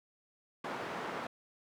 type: band-pass noise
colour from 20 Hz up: white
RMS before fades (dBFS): -40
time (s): 0.64-1.27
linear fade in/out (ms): 5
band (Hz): 190 to 1200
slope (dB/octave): 12
effects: none